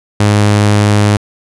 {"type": "tone", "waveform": "sawtooth", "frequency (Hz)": 103.83, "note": "G#2", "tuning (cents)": 0, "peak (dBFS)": -3, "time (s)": [0.2, 1.17], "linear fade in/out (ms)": 5, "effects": ["resampled to 24000 Hz"]}